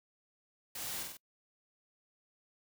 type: noise with echo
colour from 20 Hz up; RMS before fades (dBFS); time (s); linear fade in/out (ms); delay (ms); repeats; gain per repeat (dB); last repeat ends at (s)
white; -42; 0.75-1.03; 5; 47; 3; -3; 1.171
effects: noise-tail reverb RT60 0.1 s tail -26 dB re dry